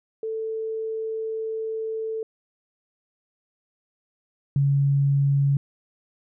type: tone pair in turn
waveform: sine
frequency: 442.8 / 139.92 Hz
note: A4 / C#3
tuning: +11 / +17 cents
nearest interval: octave + minor sixth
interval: 1994 cents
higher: first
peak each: -26 / -17 dBFS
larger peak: second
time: 0.23-2.23 / 4.56-5.57 s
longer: first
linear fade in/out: 2 ms
effects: none